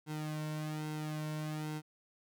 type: tone with flanger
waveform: sawtooth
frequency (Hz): 153.5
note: D#3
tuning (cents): -23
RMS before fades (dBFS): -39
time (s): 0.06-1.82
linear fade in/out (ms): 50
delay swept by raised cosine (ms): 1.7 to 2.46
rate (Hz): 1.2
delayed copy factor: -0.75
effects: none